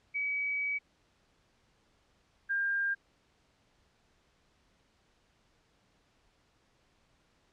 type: tone pair in turn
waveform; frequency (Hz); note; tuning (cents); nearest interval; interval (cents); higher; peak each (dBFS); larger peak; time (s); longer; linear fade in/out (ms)
sine; 2276 / 1601.5; C#7 / G6; +45 / +37; tritone; 608; first; -30 / -28; second; 0.14-0.79 / 2.49-2.95; first; 20
effects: pink hiss -70 dBFS RMS until 7.52 s + low-pass 6000 Hz 12 dB/octave